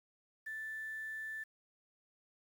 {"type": "tone with quantisation", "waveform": "sine", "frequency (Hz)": 1760, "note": "A6", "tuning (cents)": 0, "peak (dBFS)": -40, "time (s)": [0.46, 1.44], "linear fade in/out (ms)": 10, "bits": 10, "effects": []}